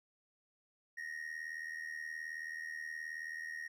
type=tone with amplitude modulation; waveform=triangle; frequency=1868 Hz; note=A#6; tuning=3 cents sharp; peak=-36 dBFS; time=0.97-3.68 s; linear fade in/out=10 ms; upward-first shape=sine; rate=78.8 Hz; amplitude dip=75%; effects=none